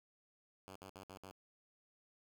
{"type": "tone bursts", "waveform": "5% pulse", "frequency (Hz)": 95.3, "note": "G2", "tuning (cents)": -48, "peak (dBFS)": -40, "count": 5, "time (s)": [0.68, 1.312], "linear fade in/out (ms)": 0, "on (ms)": 76, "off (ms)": 63, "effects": []}